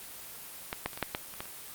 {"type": "clicks", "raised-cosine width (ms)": 0.3, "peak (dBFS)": [-16, -13, -27, -24, -12, -14, -29, -19, -30], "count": 9, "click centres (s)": [0.729, 0.86, 0.932, 0.975, 1.027, 1.149, 1.339, 1.405, 1.456], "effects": ["white hiss -45 dBFS RMS until 1.74 s", "Opus 24 kbps"]}